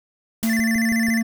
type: noise with exponential decay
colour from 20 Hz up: white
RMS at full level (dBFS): -27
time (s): 0.43-0.78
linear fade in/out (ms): 0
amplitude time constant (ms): 76
type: click train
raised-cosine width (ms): 3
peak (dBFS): -21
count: 5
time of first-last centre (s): 0.43-1.085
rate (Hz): 6.11
type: tone with pitch glide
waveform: triangle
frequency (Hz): 224.7 to 226.8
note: A3 to A#3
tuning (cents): +37 to -47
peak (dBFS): -16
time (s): 0.43-1.23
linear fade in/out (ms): 10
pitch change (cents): +16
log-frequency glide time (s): 0.57-0.84
type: tone with vibrato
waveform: square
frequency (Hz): 1903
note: A#6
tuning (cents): +35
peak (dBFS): -24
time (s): 0.46-1.23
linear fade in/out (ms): 50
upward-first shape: square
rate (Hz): 14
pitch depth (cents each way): 120
effects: none

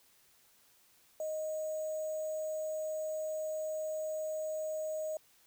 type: tone with sample-and-hold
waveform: sine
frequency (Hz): 622.3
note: D#5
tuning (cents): 0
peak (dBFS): -34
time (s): 1.2-5.17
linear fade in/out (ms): 2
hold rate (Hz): 7350
effects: white hiss -66 dBFS RMS until 5.46 s

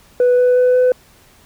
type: tone with pitch steps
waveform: sine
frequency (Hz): 493.9 / 497 / 500.2 / 503.4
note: B4 / B4 / B4 / B4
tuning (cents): 0 / +11 / +22 / +33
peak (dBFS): -7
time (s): 0.2-0.92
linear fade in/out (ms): 2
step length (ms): 180
effects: tanh soft clip ceiling -8 dBFS + pink hiss -49 dBFS RMS until 1.45 s

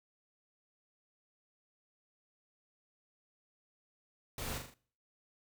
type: noise with echo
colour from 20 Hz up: pink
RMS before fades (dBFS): -41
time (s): 4.38-4.58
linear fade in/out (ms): 2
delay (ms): 40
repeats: 4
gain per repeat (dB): -5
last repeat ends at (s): 4.74
effects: noise-tail reverb RT60 0.5 s tail -22 dB re dry

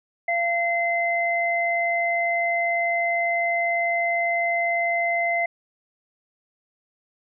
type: tone pair together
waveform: sine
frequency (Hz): 687 / 2061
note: F5 / C7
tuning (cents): -29 / -27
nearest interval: octave + perfect fifth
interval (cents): 1902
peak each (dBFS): -23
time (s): 0.28-5.46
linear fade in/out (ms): 5
effects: none

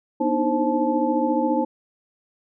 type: tone cluster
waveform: sine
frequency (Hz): 244.3 / 299.6 / 314 / 527 / 869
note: B3 / D4 / D#4 / C5 / A5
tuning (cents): -19 / +35 / +16 / +12 / -22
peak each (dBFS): -25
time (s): 0.2-1.65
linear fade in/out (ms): 10
effects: none

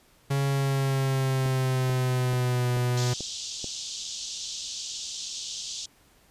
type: tone with pitch glide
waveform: 45% pulse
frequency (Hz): 138.59 to 123.47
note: C#3 to B2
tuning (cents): 0 to 0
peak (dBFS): -23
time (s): 0.3-3.14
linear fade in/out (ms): 10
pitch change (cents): -200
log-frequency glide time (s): 0.46-2.68
type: click train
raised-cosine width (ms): 2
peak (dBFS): -23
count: 6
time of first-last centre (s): 1.46-3.643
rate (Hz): 2.29
type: band-pass noise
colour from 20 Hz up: white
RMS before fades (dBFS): -36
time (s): 2.97-5.86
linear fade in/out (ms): 5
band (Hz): 3100 to 7100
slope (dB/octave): 48
effects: pink hiss -60 dBFS RMS until 6.3 s + resampled to 32000 Hz

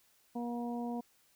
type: harmonic tone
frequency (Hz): 238.6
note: A#3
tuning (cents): +41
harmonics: 1 / 2 / 3 / 4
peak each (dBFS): -36 / -44 / -43 / -48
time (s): 0.35-1.01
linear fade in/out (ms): 10
effects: white hiss -69 dBFS RMS until 1.35 s

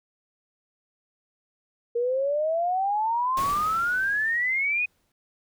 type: exponential sweep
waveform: sine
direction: up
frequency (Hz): 466.2 to 2521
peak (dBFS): -22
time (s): 1.95-4.86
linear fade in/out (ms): 10
type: noise with exponential decay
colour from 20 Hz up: pink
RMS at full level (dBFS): -33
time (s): 3.37-5.12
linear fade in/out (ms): 2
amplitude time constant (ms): 380
effects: none

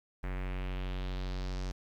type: tone with low-pass filter sweep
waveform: square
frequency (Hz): 46.25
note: F#1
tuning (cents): 0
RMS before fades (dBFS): -36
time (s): 0.23-1.72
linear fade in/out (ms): 10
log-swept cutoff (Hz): 2000 to 5800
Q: 2.3
effects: 10-bit

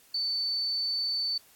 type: tone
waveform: sine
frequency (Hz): 4519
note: C#8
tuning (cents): +33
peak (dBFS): -27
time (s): 0.14-1.38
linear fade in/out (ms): 5
effects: white hiss -59 dBFS RMS until 1.55 s + AAC 64 kbps

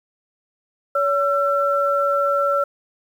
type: tone pair together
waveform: sine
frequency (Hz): 566 / 1346.2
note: C#5 / E6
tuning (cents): +36 / +36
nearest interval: octave + minor third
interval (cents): 1500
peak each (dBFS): -19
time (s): 0.95-2.64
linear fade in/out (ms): 5
effects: 8-bit

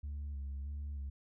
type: tone with vibrato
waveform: sine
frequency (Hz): 70.7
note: C#2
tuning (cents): +35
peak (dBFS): -36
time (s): 0.03-1.1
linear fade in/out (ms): 10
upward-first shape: square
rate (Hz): 1.6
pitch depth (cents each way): 39
effects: tanh soft clip ceiling -37 dBFS

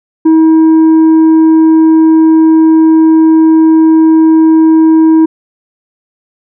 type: tone with tanh clipping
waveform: sine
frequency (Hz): 320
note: D#4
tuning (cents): +49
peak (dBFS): -3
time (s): 0.25-5.26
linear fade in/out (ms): 10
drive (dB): 4
effects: none

